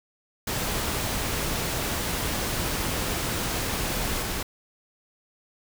pink noise with level steps, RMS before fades -28 / -30 dBFS, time 0.47-4.43 s, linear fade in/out 5 ms, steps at 4.22 s, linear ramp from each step 5 ms, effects none

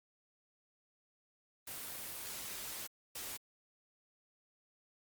white noise bursts at uneven times, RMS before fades -44 dBFS, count 2, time 1.67-2.87 / 3.15-3.37 s, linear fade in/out 5 ms, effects Opus 24 kbps

